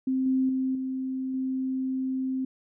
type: tone with level steps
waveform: sine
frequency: 261.6 Hz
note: C4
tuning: in tune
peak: -23 / -21 / -24 / -28 / -26 dBFS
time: 0.07-2.45 s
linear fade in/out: 5 ms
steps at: 0.26 / 0.49 / 0.75 / 1.34 s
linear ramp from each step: 2 ms
effects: none